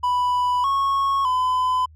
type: tone with pitch steps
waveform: triangle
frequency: 989 / 1100 / 1012 Hz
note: B5 / C#6 / B5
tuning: +2 / -14 / +42 cents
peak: -16 dBFS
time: 0.03-1.86 s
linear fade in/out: 10 ms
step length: 610 ms
effects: added 78 Hz sine -45 dBFS peak until 1.95 s